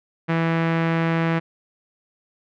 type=tone with low-pass filter; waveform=sawtooth; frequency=164.81 Hz; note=E3; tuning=in tune; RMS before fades=-21 dBFS; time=0.28-1.4 s; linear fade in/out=20 ms; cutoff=2100 Hz; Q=1.7; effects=none